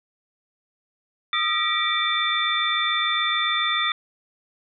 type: tone cluster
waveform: sine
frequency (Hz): 1231 / 1338 / 1926 / 2324 / 3552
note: D#6 / E6 / B6 / D7 / A7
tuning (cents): -19 / +25 / -44 / -19 / +16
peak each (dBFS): -26 / -31 / -27 / -28 / -24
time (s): 1.33-3.92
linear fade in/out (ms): 2
effects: none